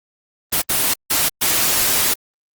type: noise bursts at uneven times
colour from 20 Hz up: white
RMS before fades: -17 dBFS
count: 4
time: 0.52-0.62 / 0.69-0.94 / 1.1-1.29 / 1.41-2.14 s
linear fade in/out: 10 ms
effects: Opus 24 kbps